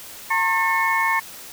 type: tone cluster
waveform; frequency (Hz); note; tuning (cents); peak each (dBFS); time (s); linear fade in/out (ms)
sine; 912 / 1077 / 1790 / 2185; A#5 / C6 / A6 / C#7; -38 / +50 / +29 / -26; -23; 0.3-1.2; 10
effects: white hiss -39 dBFS RMS until 1.52 s